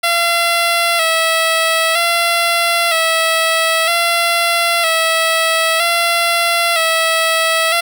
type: tone with vibrato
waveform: 10% pulse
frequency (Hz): 667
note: E5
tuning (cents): +20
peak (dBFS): -4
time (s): 0.03-7.81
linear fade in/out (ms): 10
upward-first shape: square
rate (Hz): 0.52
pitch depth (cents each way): 42
effects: none